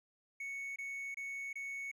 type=tone bursts; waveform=triangle; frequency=2217 Hz; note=C#7; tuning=in tune; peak=-38 dBFS; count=4; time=0.4-1.915 s; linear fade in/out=5 ms; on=360 ms; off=25 ms; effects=none